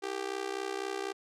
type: tone with amplitude modulation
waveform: sawtooth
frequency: 393.1 Hz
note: G4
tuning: 5 cents sharp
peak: -26 dBFS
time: 0.02-1.13 s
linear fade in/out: 20 ms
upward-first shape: sine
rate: 64 Hz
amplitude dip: 90%
effects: low-pass 8000 Hz 12 dB/octave